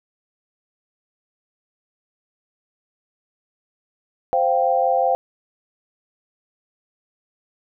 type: chord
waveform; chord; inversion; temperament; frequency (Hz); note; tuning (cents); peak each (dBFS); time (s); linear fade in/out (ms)
sine; C suspended fourth; none; equal; 523.3 / 698.5 / 784; C5 / F5 / G5; 0 / 0 / 0; -20; 4.33-5.15; 0
effects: none